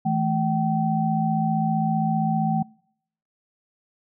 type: tone cluster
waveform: sine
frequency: 162.2 / 217.5 / 768 Hz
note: E3 / A3 / G5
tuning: -28 / -20 / -36 cents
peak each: -24 dBFS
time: 0.05-2.63 s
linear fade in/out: 10 ms
effects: noise-tail reverb RT60 0.7 s tail -26 dB re dry